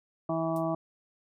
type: harmonic tone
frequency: 163.1 Hz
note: E3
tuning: 18 cents flat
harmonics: 1 / 2 / 4 / 5 / 6 / 7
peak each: -34 / -32 / -31 / -39 / -41 / -38 dBFS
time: 0.29-0.75 s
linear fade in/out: 5 ms
type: noise with exponential decay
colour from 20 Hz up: violet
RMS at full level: -42 dBFS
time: 0.56-0.66 s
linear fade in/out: 1 ms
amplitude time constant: 20 ms
effects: resampled to 32000 Hz